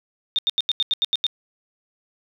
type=tone bursts; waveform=sine; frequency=3639 Hz; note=A#7; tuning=42 cents flat; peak=-17 dBFS; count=9; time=0.36-1.266 s; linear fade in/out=0 ms; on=26 ms; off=84 ms; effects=none

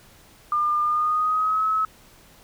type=tone with pitch glide; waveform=sine; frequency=1203 to 1289.3 Hz; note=D6 to E6; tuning=+41 to -39 cents; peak=-19 dBFS; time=0.52-1.85 s; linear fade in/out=2 ms; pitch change=+120 cents; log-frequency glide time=0.82-1.65 s; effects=pink hiss -52 dBFS RMS until 2.43 s

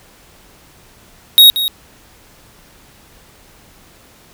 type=tone with echo; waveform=square; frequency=3770 Hz; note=A#7; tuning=19 cents sharp; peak=-3 dBFS; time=1.38-1.5 s; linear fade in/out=0 ms; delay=180 ms; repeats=1; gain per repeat=-12 dB; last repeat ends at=1.68 s; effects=pink hiss -46 dBFS RMS until 4.33 s

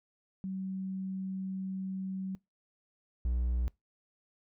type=tone pair in turn; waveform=sine / triangle; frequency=190 / 60.84 Hz; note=F#3 / B1; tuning=+46 / -25 cents; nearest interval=octave + minor sixth; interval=1971 cents; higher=first; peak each=-34 / -26 dBFS; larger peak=second; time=0.44-2.35 / 3.25-3.68 s; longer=first; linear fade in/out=0 ms; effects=noise-tail reverb RT60 0.2 s tail -24 dB re dry

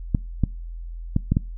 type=clicks; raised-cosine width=5 ms; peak=-6 dBFS; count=5; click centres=0.148 / 0.437 / 1.164 / 1.32 / 1.369 s; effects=noise-tail reverb RT60 0.3 s tail -24 dB re dry + added 42 Hz sine -31 dBFS peak until 1.57 s

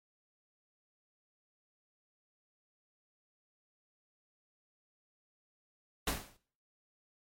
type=noise with exponential decay; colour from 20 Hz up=pink; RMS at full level=-29 dBFS; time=6.07-6.37 s; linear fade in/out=5 ms; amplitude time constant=64 ms; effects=noise-tail reverb RT60 0.5 s tail -20 dB re dry + MP3 64 kbps

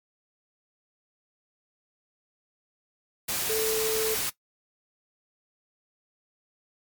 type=tone in noise; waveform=sine; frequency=440 Hz; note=A4; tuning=in tune; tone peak=-25 dBFS; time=3.49-4.15 s; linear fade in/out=10 ms; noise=white; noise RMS=-29 dBFS; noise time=3.28-4.3 s; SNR=+1 dB; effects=noise-tail reverb RT60 0.1 s tail -17 dB re dry + MP3 96 kbps

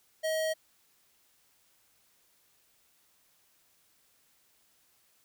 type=tone; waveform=square; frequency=634 Hz; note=D#5; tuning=32 cents sharp; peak=-29 dBFS; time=0.23-0.54 s; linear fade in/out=20 ms; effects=white hiss -68 dBFS RMS until 5.24 s

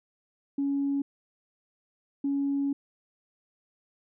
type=tone bursts at uneven times; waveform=sine; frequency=279.5 Hz; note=C#4; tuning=14 cents sharp; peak=-24 dBFS; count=2; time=0.58-1.02 / 2.24-2.73 s; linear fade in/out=5 ms; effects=tanh soft clip ceiling -20 dBFS

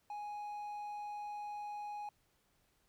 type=tone; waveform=triangle; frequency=830.6 Hz; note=G#5; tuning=in tune; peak=-39 dBFS; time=0.1-2.09 s; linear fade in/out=2 ms; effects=pink hiss -75 dBFS RMS until 2.88 s

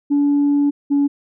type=tone pair in turn; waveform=sine; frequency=286.8 / 284 Hz; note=D4 / C#4; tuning=-41 / +42 cents; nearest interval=unison; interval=17 cents; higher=first; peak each=-11 dBFS; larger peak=neither; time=0.1-0.71 / 0.9-1.08 s; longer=first; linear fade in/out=20 ms; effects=tanh soft clip ceiling -10 dBFS

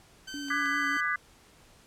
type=tone; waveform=15% pulse; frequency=1540 Hz; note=G6; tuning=31 cents flat; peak=-32 dBFS; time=0.27-1.01 s; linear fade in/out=10 ms
type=tone with vibrato; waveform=sine; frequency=283.8 Hz; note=C#4; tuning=41 cents sharp; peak=-36 dBFS; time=0.34-0.97 s; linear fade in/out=0 ms; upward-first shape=triangle; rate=5.1 Hz; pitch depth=33 cents each way
type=clicks; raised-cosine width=0.2 ms; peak=-30 dBFS; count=2; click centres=0.485 / 0.658 s
type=chord; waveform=sine; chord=G# half-diminished seventh; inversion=second; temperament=just; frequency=1196.1 / 1495.1 / 1661.2 / 1993.5 Hz; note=D6 / F#6 / G#6 / B6; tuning=+31 / +18 / 0 / +16 cents; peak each=-32 dBFS; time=0.5-1.16 s; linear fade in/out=5 ms
effects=pink hiss -58 dBFS RMS until 1.86 s + low-pass 11000 Hz 12 dB/octave

